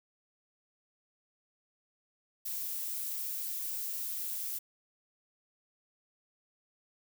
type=noise; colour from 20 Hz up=violet; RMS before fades=-37 dBFS; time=2.45-4.59 s; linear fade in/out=10 ms; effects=none